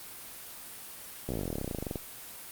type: slowing click train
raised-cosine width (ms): 2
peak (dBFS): -20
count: 25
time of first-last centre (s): 1.29-1.958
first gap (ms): 15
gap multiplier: 1.05
effects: white hiss -45 dBFS RMS until 2.51 s + Opus 32 kbps